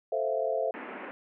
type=chord; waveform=sine; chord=F major seventh; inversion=first; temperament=equal; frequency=440 / 523.3 / 659.3 / 698.5 Hz; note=A4 / C5 / E5 / F5; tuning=0 / 0 / 0 / 0 cents; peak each=-33 / -31 / -30 / -36 dBFS; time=0.12-0.71 s; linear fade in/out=5 ms
type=band-pass noise; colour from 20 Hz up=pink; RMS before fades=-41 dBFS; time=0.74-1.11 s; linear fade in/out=0 ms; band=220 to 2500 Hz; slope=48 dB/octave
effects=none